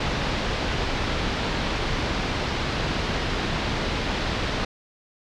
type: low-pass noise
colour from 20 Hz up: pink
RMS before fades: -26 dBFS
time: 0-4.65 s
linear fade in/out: 5 ms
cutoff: 4700 Hz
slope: 24 dB/octave
effects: none